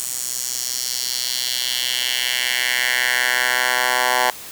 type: tone with high-pass filter sweep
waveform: 10% pulse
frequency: 125.2 Hz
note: B2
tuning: 24 cents sharp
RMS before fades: -21 dBFS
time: 0-4.3 s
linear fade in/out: 0 ms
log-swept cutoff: 7900 to 980 Hz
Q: 2
effects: white hiss -36 dBFS RMS until 4.51 s